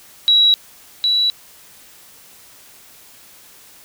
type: tone pair in turn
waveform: sine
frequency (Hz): 3886 / 3927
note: B7 / B7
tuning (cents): -29 / -11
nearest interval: unison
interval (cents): 18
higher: second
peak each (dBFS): -9 / -13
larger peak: first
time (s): 0.28-0.54 / 1.04-1.3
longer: neither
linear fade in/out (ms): 0
effects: white hiss -45 dBFS RMS until 3.84 s